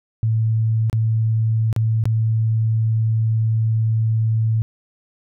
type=tone with dropouts; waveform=sine; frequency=111.4 Hz; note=A2; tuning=22 cents sharp; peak=-15 dBFS; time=0.23-4.62 s; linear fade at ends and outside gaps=0 ms; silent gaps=0.898-0.929 / 1.728-1.763 / 2.039-2.055 s; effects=none